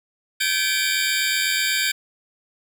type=tone cluster; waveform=25% pulse; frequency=1556 / 1695 / 2289 / 2377 / 3689 Hz; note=G6 / G#6 / D7 / D7 / A#7; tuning=-13 / +35 / -45 / +20 / -19 cents; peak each=-21 / -25 / -22 / -22 / -23 dBFS; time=0.4-1.92 s; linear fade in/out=10 ms; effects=none